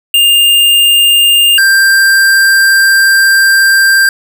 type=tone pair in turn; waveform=square; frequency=2808 / 1581.4 Hz; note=F7 / G6; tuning=+9 / +15 cents; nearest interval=minor seventh; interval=994 cents; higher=first; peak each=-5 dBFS; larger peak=neither; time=0.14-1.58 / 1.58-4.09 s; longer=second; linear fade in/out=2 ms; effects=none